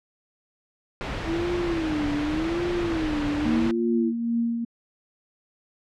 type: noise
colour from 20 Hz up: pink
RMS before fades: -30 dBFS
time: 1.01-3.71 s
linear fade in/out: 0 ms
type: tone with vibrato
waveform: sine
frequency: 320 Hz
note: D#4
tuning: 49 cents sharp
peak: -24 dBFS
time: 1.25-4.13 s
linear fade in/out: 50 ms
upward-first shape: sine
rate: 0.86 Hz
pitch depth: 160 cents each way
type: tone with tremolo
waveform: sine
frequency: 233.1 Hz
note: A#3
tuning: in tune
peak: -20 dBFS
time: 3.45-4.65 s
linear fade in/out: 10 ms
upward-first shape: triangle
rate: 2.4 Hz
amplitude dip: 50%
effects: low-pass 3000 Hz 12 dB/octave